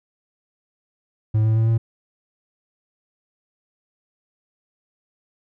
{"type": "tone with pitch steps", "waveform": "triangle", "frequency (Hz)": [108.7, 110.34, 112.01, 113.71], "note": ["A2", "A2", "A2", "A#2"], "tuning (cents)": [-21, 5, 31, -43], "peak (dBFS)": -13, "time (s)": [1.34, 1.78], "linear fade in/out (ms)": 10, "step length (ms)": 110, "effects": []}